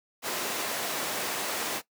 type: high-pass noise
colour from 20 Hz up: pink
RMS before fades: -32 dBFS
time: 0.22-1.82 s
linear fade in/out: 50 ms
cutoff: 360 Hz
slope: 12 dB/octave
effects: noise-tail reverb RT60 0.1 s tail -17 dB re dry